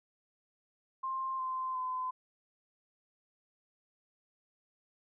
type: tone with pitch steps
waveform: sine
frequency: 1055 / 1038.1 / 1021.4 Hz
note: C6 / C6 / C6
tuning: +14 / -14 / -42 cents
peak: -33 dBFS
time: 1.03-2.11 s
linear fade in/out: 10 ms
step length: 360 ms
effects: none